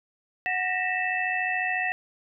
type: tone cluster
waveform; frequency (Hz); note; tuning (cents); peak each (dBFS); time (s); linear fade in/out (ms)
sine; 737 / 1837 / 1931 / 2637; F#5 / A#6 / B6 / E7; -7 / -26 / -39 / 0; -30; 0.46-1.92; 0
effects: none